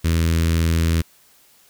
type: tone with notch filter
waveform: sawtooth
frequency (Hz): 82.41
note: E2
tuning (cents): 0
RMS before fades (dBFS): -18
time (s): 0.04-1.02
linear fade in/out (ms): 10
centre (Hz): 760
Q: 0.58
effects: white hiss -54 dBFS RMS until 1.69 s

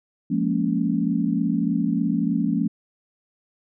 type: chord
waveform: sine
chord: Bb minor seventh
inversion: second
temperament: just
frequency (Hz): 174.81 / 209.8 / 233.1 / 279.7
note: F3 / Ab3 / Bb3 / Db4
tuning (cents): +2 / +18 / 0 / +16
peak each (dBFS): -25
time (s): 0.3-2.68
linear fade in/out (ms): 10
effects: none

